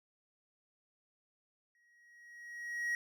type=tone with exponential growth; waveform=triangle; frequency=1900 Hz; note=A#6; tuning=33 cents sharp; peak=-29 dBFS; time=1.75-2.95 s; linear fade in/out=1 ms; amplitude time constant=260 ms; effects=none